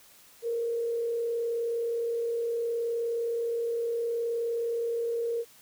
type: tone with frequency modulation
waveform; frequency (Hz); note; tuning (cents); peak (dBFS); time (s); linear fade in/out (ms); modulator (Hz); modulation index
sine; 466.2; A#4; 0; -27; 0.42-5.45; 50; 39.3; 0.27
effects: white hiss -56 dBFS RMS until 5.61 s